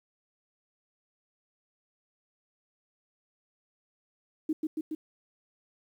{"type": "tone with echo", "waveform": "sine", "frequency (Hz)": 312.1, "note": "D#4", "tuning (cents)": 5, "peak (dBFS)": -25, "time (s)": [4.49, 4.53], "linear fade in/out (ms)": 5, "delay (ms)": 140, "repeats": 3, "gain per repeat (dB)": -2, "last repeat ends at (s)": 4.95, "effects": ["10-bit"]}